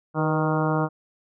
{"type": "harmonic tone with a mistuned harmonic", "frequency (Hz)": 155.56, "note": "D#3", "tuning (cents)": 0, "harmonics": [1, 2, 3, 4, 5, 6, 7, 8, 9], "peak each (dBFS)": [-24, -27, -29, -30, -31, -32, -32, -33, -34], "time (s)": [0.14, 0.89], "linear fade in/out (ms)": 50, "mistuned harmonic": 3, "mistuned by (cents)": 41, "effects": []}